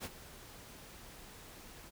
pink noise with ADSR envelope, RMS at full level -40 dBFS, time 0-1.91 s, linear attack 43 ms, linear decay 42 ms, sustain -13 dB, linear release 31 ms, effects none

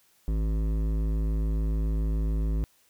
sine tone with hard clipping, 53.5 Hz, A1, 48 cents flat, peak -26 dBFS, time 0.28-2.64 s, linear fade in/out 0 ms, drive 13 dB, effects white hiss -64 dBFS RMS until 2.89 s

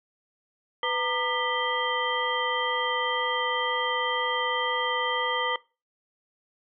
sine tone cluster, 498.8 / 923 / 1205 / 1974 / 3151 Hz, B4 / A#5 / D6 / B6 / G7, +17 / -17 / +44 / -1 / +8 cents, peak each -31 dBFS, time 0.83-5.56 s, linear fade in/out 2 ms, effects noise-tail reverb RT60 0.3 s tail -21 dB re dry

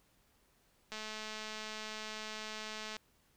click train, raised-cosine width 0.2 ms, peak -26 dBFS, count 443, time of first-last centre 0.92-2.966 s, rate 216 Hz, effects pink hiss -71 dBFS RMS until 3.36 s

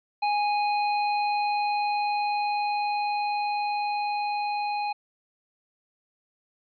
square tone with level ramp, 828 Hz, G#5, 5 cents flat, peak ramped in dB -23 to -27 dBFS, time 0.22-4.93 s, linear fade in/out 10 ms, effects resampled to 11025 Hz

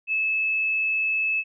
sine tone, 2605 Hz, E7, 21 cents flat, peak -21 dBFS, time 0.07-1.44 s, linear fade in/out 50 ms, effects none

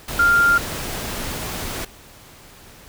sine tone in noise, 1396.9 Hz, F6, in tune, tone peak -12 dBFS, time 0.19-0.58 s, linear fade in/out 5 ms, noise pink, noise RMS -28 dBFS, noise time 0.08-1.85 s, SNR +13 dB, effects pink hiss -45 dBFS RMS until 2.88 s

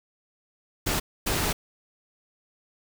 pink noise bursts at uneven times, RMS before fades -26 dBFS, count 2, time 0.86-1 / 1.26-1.53 s, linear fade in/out 10 ms, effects none

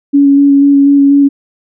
sine tone with vibrato, 280.7 Hz, C#4, 22 cents sharp, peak -3 dBFS, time 0.13-1.29 s, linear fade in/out 20 ms, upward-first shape square, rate 4.1 Hz, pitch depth 11 cents each way, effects none

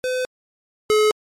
square tone pair in turn, 508 / 427.2 Hz, B4 / G#4, +49 / +49 cents, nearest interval minor third, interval 300 cents, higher first, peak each -21 / -14 dBFS, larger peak second, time 0.04-0.25 / 0.9-1.11 s, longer neither, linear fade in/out 0 ms, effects low-pass 10000 Hz 12 dB/octave + MP3 64 kbps

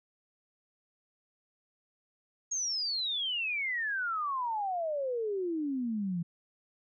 sine exponential sweep, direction down, 6645 to 164.81 Hz, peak -30 dBFS, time 2.51-6.23 s, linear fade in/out 10 ms, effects none

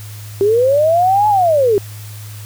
sine linear two-way sweep, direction up then down, 385.3 to 857 to 385.3 Hz, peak -9 dBFS, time 0.41-1.78 s, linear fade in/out 0 ms, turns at 1.28 s, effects added 105 Hz sine -29 dBFS peak until 2.45 s + white hiss -38 dBFS RMS until 2.45 s

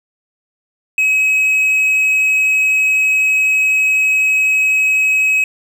triangle tone, 2552 Hz, D#7, 43 cents sharp, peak -9 dBFS, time 0.98-5.44 s, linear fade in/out 2 ms, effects none

